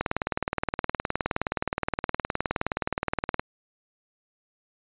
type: click train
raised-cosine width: 0.5 ms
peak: -10 dBFS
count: 66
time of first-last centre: 0.01-3.395 s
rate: 19.2 Hz
effects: resampled to 8000 Hz